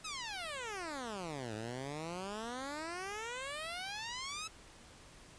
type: exponential two-way sweep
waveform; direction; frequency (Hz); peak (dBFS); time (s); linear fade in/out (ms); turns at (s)
10% pulse; down then up; 1318.5 to 105.2 to 1318.5; -32; 0.04-4.48; 10; 1.54
effects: pink hiss -57 dBFS RMS until 5.38 s + resampled to 22050 Hz